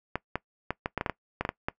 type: clicks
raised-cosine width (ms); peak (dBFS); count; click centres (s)
0.5; -13; 12; 0.156 / 0.356 / 0.706 / 0.859 / 0.977 / 1.011 / 1.062 / 1.097 / 1.41 / 1.451 / 1.491 / 1.685
effects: noise-tail reverb RT60 0.1 s tail -21 dB re dry